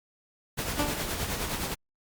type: noise with tremolo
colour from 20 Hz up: pink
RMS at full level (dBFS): -30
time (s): 0.57-1.75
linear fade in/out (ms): 20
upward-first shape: sine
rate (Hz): 9.6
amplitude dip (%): 45
type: tone with exponential decay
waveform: 15% pulse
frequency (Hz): 293.7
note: D4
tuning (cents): 0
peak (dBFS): -18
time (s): 0.79-1.15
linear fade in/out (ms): 2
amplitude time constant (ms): 78
effects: Opus 48 kbps